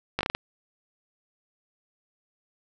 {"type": "slowing click train", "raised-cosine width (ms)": 0.3, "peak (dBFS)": -10, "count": 6, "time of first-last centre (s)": [0.19, 0.35], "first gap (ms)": 18, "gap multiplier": 1.29, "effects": []}